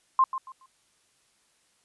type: tone with echo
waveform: sine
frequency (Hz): 1053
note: C6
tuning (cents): +11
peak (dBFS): -16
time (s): 0.19-0.24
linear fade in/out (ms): 2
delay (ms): 140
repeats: 3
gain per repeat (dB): -12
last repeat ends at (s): 0.66
effects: white hiss -67 dBFS RMS until 1.84 s + resampled to 24000 Hz